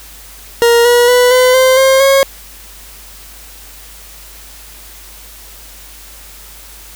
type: tone with pitch steps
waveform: 40% pulse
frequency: 469.8 / 481.6 / 493.7 / 506.1 / 518.9 / 531.9 / 545.3 Hz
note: A#4 / B4 / B4 / B4 / C5 / C5 / C#5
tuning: +13 / -44 / -1 / +42 / -14 / +28 / -29 cents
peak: -5 dBFS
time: 0.62-2.23 s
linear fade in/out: 0 ms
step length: 230 ms
effects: added 50 Hz sine -38 dBFS peak until 6.95 s + white hiss -36 dBFS RMS until 6.95 s